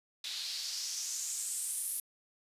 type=noise with band-pass filter sweep; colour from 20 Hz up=white; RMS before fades=-38 dBFS; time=0.24-2 s; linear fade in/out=2 ms; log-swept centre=3700 to 11000 Hz; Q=3.4; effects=resampled to 32000 Hz